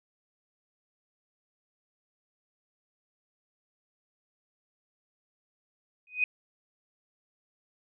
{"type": "tone with exponential growth", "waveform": "sine", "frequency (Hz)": 2497, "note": "D#7", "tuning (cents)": 6, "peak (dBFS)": -19, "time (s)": [6.07, 6.24], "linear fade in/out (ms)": 2, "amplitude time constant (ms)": 35, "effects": []}